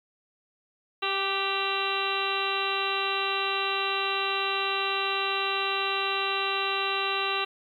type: harmonic tone with a mistuned harmonic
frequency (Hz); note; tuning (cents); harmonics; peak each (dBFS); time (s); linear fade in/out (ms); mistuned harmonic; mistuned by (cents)
392; G4; 0; 1 / 2 / 3 / 4 / 5 / 6 / 7 / 8 / 9 / 10; -34 / -35 / -31 / -38 / -39 / -39 / -31 / -38 / -41 / -34; 1.02-7.45; 10; 4; -27
effects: 10-bit